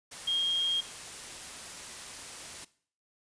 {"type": "tone in noise", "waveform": "sine", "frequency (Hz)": 3236, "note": "G#7", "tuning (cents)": -46, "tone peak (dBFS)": -26, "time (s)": [0.27, 0.81], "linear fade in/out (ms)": 10, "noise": "white", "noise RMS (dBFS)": -43, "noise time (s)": [0.11, 2.65], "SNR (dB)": 14, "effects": ["noise-tail reverb RT60 0.5 s tail -18 dB re dry", "resampled to 22050 Hz"]}